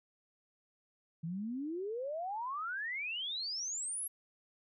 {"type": "exponential sweep", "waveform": "sine", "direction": "up", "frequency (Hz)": [157, 11470], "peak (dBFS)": -36, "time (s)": [1.23, 4.08], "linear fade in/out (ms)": 10, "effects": []}